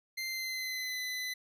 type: tone with pitch glide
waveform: 25% pulse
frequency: 2085 to 2010 Hz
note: C7 to B6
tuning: -7 to +30 cents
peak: -31 dBFS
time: 0.17-1.34 s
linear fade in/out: 10 ms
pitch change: -63 cents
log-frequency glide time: 0.27-1 s
effects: none